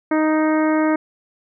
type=harmonic tone; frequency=311.1 Hz; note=D#4; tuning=in tune; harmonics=1 / 2 / 3 / 4 / 5 / 6 / 7; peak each=-16 / -22 / -26 / -28 / -30 / -32 / -33 dBFS; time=0.11-0.96 s; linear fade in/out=5 ms; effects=none